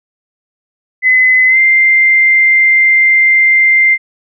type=tone with pitch glide; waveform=sine; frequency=2028 to 2092 Hz; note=B6 to C7; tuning=+45 to -1 cents; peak=-5 dBFS; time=1.02-3.98 s; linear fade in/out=50 ms; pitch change=+54 cents; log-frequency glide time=1.48-1.58 s; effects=none